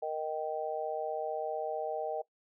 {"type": "chord", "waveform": "sine", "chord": "Eb major", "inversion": "second", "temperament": "just", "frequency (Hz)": [466.7, 622.3, 777.8], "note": ["Bb4", "Eb5", "G5"], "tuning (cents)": [2, 0, -14], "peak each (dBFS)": [-37, -36, -37], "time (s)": [0.02, 2.22], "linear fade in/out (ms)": 10, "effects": ["noise-tail reverb RT60 0.1 s tail -19 dB re dry"]}